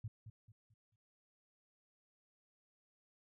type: tone with echo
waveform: sine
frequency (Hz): 109.4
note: A2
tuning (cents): -9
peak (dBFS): -40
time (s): 0.04-0.08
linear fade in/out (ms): 5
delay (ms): 220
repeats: 4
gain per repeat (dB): -9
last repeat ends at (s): 0.96
effects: none